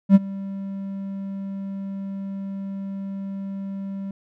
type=tone with ADSR envelope; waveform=triangle; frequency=195.6 Hz; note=G3; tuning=4 cents flat; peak=-4 dBFS; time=0.09-4.11 s; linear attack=61 ms; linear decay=31 ms; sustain=-22 dB; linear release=3 ms; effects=none